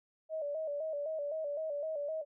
sine tone with vibrato, 605 Hz, D#5, 49 cents flat, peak -34 dBFS, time 0.29-2.25 s, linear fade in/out 50 ms, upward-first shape square, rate 3.9 Hz, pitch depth 81 cents each way, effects none

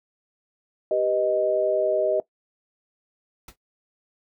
sine chord, G augmented, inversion none, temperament equal with one note detuned, 392 / 491.9 / 622.3 Hz, G4 / B4 / D#5, 0 / -7 / 0 cents, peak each -26 / -27 / -21 dBFS, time 0.91-2.2 s, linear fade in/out 2 ms
pink noise with exponential decay, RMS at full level -37 dBFS, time 3.48-3.56 s, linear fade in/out 5 ms, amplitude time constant 17 ms
effects noise-tail reverb RT60 0.1 s tail -18 dB re dry

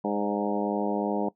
harmonic tone with a mistuned harmonic, 103 Hz, G#2, 14 cents flat, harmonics 2 / 3 / 4 / 5 / 6 / 7 / 8 / 9, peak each -30 / -32 / -33 / -34 / -35 / -35 / -36 / -37 dBFS, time 0.04-1.29 s, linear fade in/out 5 ms, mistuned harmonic 6, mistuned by -34 cents, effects noise-tail reverb RT60 0.1 s tail -19 dB re dry

